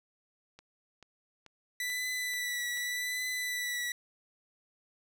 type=click train; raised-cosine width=0.2 ms; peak=-34 dBFS; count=6; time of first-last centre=0.59-2.773 s; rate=2.29 Hz
type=tone with vibrato; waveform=sawtooth; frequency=1975.5 Hz; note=B6; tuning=in tune; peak=-29 dBFS; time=1.8-3.92 s; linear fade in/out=2 ms; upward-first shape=triangle; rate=0.85 Hz; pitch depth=30 cents each way
effects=none